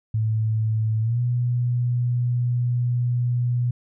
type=tone with pitch glide; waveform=sine; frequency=110 to 122.05 Hz; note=A2 to B2; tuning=0 to -20 cents; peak=-19 dBFS; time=0.14-3.71 s; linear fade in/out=5 ms; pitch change=+180 cents; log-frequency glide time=1.01-1.2 s; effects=none